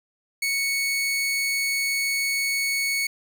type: tone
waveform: sawtooth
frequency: 2217 Hz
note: C#7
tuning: in tune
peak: -19 dBFS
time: 0.42-3.07 s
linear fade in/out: 5 ms
effects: none